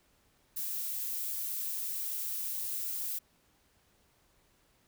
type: noise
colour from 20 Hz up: violet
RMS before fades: -36 dBFS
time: 0.56-3.19 s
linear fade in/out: 10 ms
effects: pink hiss -69 dBFS RMS until 4.87 s